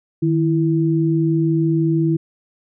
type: tone pair together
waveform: sine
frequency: 155.56 / 329.6 Hz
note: D#3 / E4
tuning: 0 / 0 cents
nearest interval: octave + minor second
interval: 1300 cents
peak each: -17 dBFS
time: 0.22-2.17 s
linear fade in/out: 10 ms
effects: none